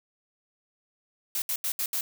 blue noise bursts at uneven times, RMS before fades -29 dBFS, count 5, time 1.35-1.42 / 1.49-1.56 / 1.64-1.72 / 1.79-1.86 / 1.93-2.01 s, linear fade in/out 2 ms, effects none

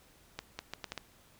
accelerating click train, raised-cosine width 0.2 ms, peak -20 dBFS, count 6, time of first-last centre 0.39-0.977 s, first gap 200 ms, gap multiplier 0.73, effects pink hiss -62 dBFS RMS until 1.39 s

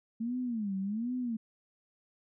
sine tone with vibrato, 220 Hz, A3, in tune, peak -31 dBFS, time 0.2-1.37 s, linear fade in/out 10 ms, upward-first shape sine, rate 1.3 Hz, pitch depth 240 cents each way, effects none

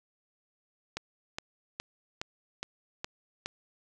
click train, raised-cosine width 0.2 ms, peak -17 dBFS, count 7, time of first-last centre 0.97-3.46 s, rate 2.41 Hz, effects none

